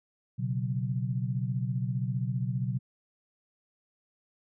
sine chord, B suspended second, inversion none, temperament equal, 123.47 / 138.59 / 185 Hz, B2 / C#3 / F#3, 0 / 0 / 0 cents, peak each -30 / -33 / -35 dBFS, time 0.38-2.79 s, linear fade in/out 20 ms, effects none

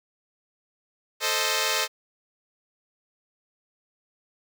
5% pulse chord, A diminished, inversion none, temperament equal, 440 / 523.3 / 622.3 Hz, A4 / C5 / Eb5, 0 / 0 / 0 cents, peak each -16 dBFS, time 1.2-1.88 s, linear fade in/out 50 ms, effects none

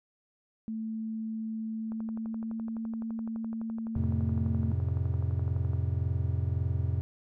sine tone with pitch glide, 221.2 to 224.9 Hz, A3 to A3, +9 to +38 cents, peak -32 dBFS, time 0.68-4.72 s, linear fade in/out 0 ms, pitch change +29 cents, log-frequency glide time 1.73-2.65 s
click train, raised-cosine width 1 ms, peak -33 dBFS, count 46, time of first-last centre 1.92-5.734 s, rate 11.8 Hz
triangle chord, F major, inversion none, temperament just, 87.31 / 109.13 / 130.96 Hz, F2 / A2 / C3, 0 / -14 / +2 cents, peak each -27 / -32 / -31 dBFS, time 3.96-7.01 s, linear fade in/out 0 ms
effects none

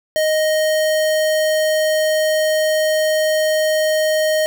square tone, 622.3 Hz, D#5, in tune, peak -15 dBFS, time 0.16-4.46 s, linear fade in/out 0 ms, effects none

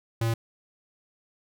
square tone, 114.3 Hz, A#2, 34 cents flat, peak -24 dBFS, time 0.21-0.34 s, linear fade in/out 5 ms, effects none

